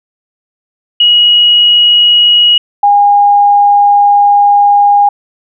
sine tone pair in turn, 2903 / 814.6 Hz, F#7 / G#5, -34 / -34 cents, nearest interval octave + minor seventh, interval 2200 cents, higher first, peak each -3 dBFS, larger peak neither, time 1-2.58 / 2.83-5.09 s, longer second, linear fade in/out 5 ms, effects none

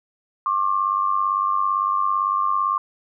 sine tone pair together, 1076.9 / 1174.7 Hz, C6 / D6, +50 / 0 cents, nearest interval major second, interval 150 cents, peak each -21 / -21 dBFS, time 0.46-2.78 s, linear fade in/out 2 ms, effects none

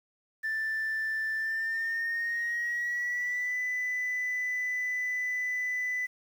sine tone with pitch glide, 1768 to 1996 Hz, A6 to B6, +8 to +18 cents, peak -27 dBFS, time 0.43-6.07 s, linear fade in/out 20 ms, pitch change +210 cents, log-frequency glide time 1.36-3.58 s, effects tanh soft clip ceiling -26 dBFS + 9-bit

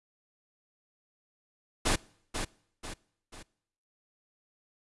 pink noise with echo, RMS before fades -26 dBFS, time 1.85-1.96 s, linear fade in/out 10 ms, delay 490 ms, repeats 3, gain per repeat -7 dB, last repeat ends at 3.43 s, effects noise-tail reverb RT60 0.7 s tail -24 dB re dry + resampled to 24000 Hz

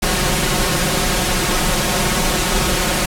pink noise with comb filter, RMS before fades -17 dBFS, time 0.02-3.06 s, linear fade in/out 10 ms, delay 5.5 ms, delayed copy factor +0.7, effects low-pass 12000 Hz 12 dB/octave

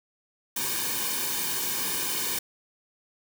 white noise with comb filter, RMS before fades -29 dBFS, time 0.56-2.39 s, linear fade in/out 5 ms, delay 1.5 ms, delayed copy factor -0.95, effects none

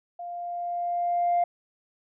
sine tone with level ramp, 699 Hz, F5, 1 cent sharp, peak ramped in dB -34 to -18 dBFS, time 0.19-1.44 s, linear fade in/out 5 ms, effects tanh soft clip ceiling -17 dBFS

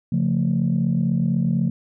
sine chord, Db augmented, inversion none, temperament equal with one note detuned, 138.59 / 174.61 / 222.8 Hz, Db3 / F3 / A3, 0 / 0 / +22 cents, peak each -22 / -20 / -22 dBFS, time 0.12-1.7 s, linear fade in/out 5 ms, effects tanh soft clip ceiling -11 dBFS

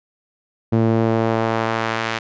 sawtooth tone with band-pass filter sweep, 112.9 Hz, A2, 45 cents sharp, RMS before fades -19 dBFS, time 0.72-2.19 s, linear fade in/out 10 ms, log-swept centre 260 to 2200 Hz, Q 0.81, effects resampled to 16000 Hz

